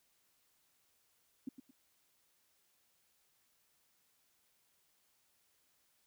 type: tone with echo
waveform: sine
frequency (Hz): 261.6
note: C4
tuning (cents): 0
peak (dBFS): -37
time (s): 1.47-1.49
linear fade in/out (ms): 5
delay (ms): 110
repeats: 2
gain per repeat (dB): -10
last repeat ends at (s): 1.71
effects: white hiss -75 dBFS RMS until 6.06 s